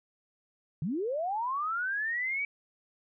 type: linear sweep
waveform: sine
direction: up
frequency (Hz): 132.6 to 2300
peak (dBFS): -29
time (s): 0.82-2.45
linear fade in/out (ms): 2
effects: none